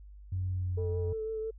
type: tone with pitch glide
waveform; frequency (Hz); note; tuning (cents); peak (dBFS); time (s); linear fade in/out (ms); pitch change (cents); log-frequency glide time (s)
sine; 92.5 to 88.99; F#2 to F2; 0 to +33; -29; 0.32-1.13; 5; -67; 0.48-0.99
type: tone with vibrato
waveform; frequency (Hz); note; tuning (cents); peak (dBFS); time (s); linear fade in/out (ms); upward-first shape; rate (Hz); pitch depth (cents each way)
sine; 440; A4; 0; -32; 0.77-1.51; 10; triangle; 6; 25
effects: tanh soft clip ceiling -24 dBFS + added 50 Hz sine -47 dBFS peak until 1.58 s